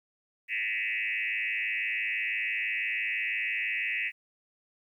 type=tone with frequency modulation; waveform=sine; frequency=2279 Hz; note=C#7; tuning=47 cents sharp; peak=-28 dBFS; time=0.48-4.12 s; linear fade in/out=50 ms; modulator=106 Hz; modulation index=4; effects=11-bit